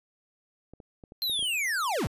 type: clicks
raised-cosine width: 2 ms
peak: -33 dBFS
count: 7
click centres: 0.736 / 0.802 / 1.038 / 1.121 / 1.297 / 1.392 / 1.427 s
type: linear sweep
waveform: square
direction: down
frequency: 4186 to 62.1 Hz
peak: -27 dBFS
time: 1.22-2.07 s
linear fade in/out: 0 ms
effects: resampled to 32000 Hz